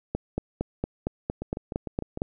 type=two click trains; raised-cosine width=2 ms; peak=-13 / -19 dBFS; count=10 / 6; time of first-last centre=0.15-2.219 / 1.42-2.174 s; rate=4.35 / 6.63 Hz; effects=none